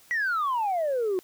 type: exponential sweep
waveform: sine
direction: down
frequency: 1975.5 to 356.1 Hz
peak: -22 dBFS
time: 0.11-1.19 s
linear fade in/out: 0 ms
effects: tanh soft clip ceiling -21 dBFS + white hiss -56 dBFS RMS until 1.23 s